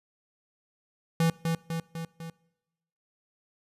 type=tone with echo; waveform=square; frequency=164.81 Hz; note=E3; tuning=in tune; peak=-22 dBFS; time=1.2-1.3 s; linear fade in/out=2 ms; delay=250 ms; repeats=4; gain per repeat=-4 dB; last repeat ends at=2.3 s; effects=noise-tail reverb RT60 1.0 s tail -23 dB re dry + resampled to 32000 Hz